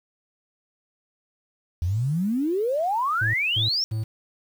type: exponential sweep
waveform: sine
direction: up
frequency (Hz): 80.7 to 5610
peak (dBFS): -21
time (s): 1.82-3.84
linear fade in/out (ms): 0
type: tone bursts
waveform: triangle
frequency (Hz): 110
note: A2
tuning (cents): 0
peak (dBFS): -22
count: 3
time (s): 3.21-4.04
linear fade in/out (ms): 10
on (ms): 130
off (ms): 220
effects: 8-bit